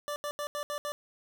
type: tone bursts at uneven times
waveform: 25% pulse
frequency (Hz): 586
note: D5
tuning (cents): -4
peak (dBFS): -29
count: 6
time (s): 0.08-0.16 / 0.24-0.31 / 0.39-0.47 / 0.55-0.63 / 0.7-0.78 / 0.85-0.92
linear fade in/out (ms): 0
effects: 11-bit